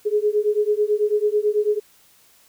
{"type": "beating tone pair", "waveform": "sine", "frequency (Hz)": [415.3, 424.4], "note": ["G#4", "G#4"], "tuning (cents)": [0, 38], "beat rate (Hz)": 9.1, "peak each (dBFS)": -20, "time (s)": [0.05, 1.8], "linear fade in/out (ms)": 20, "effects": ["white hiss -55 dBFS RMS until 2.48 s"]}